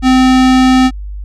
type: tone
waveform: square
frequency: 257.9 Hz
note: C4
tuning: 25 cents flat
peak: -6 dBFS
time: 0.02-0.91 s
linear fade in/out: 50 ms
effects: added 50 Hz sine -21 dBFS peak until 1.24 s + low-pass 6000 Hz 12 dB/octave